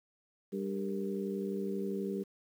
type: harmonic tone with a mistuned harmonic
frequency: 98.8 Hz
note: G2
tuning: 14 cents sharp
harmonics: 2 / 3 / 4 / 5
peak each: -36 / -43 / -37 / -43 dBFS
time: 0.52-2.24 s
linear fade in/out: 20 ms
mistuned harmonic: 5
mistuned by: -96 cents
effects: 10-bit